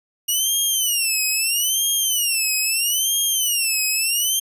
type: tone with vibrato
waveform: 10% pulse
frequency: 2865 Hz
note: F7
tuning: 44 cents sharp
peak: -10 dBFS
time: 0.28-4.4 s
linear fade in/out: 10 ms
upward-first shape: sine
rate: 0.77 Hz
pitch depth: 210 cents each way
effects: resampled to 32000 Hz